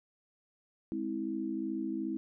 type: chord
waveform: sine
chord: Ab augmented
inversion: none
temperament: equal with one note detuned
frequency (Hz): 207.7 / 261.6 / 324.3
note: Ab3 / C4 / E4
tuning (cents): 0 / 0 / -28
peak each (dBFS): -39 / -38 / -35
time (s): 0.92-2.17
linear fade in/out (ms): 0
effects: none